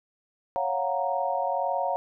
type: chord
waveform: sine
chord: Gb major seventh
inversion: second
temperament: equal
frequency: 554.4 / 698.5 / 740 / 932.3 Hz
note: Db5 / F5 / Gb5 / Bb5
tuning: 0 / 0 / 0 / 0 cents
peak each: -30 dBFS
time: 0.56-1.96 s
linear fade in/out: 0 ms
effects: none